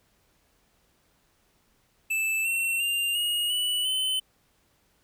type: tone with pitch steps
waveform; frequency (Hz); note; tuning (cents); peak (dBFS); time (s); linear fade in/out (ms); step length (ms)
square; 2635 / 2712 / 2792 / 2873 / 2958 / 3044; E7 / E7 / F7 / F7 / F#7 / F#7; -1 / +49 / -1 / +48 / -1 / +48; -25; 2.1-4.2; 10; 350
effects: pink hiss -67 dBFS RMS until 5.03 s